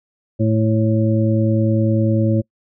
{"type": "harmonic tone", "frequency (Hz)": 110, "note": "A2", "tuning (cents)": 0, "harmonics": [1, 2, 3, 5], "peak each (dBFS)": [-16, -19, -21, -23], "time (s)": [0.39, 2.42], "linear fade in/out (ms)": 20, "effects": ["noise-tail reverb RT60 0.1 s tail -26 dB re dry"]}